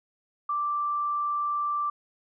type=tone; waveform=sine; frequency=1174 Hz; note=D6; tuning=1 cent flat; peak=-25 dBFS; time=0.49-1.9 s; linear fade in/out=5 ms; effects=none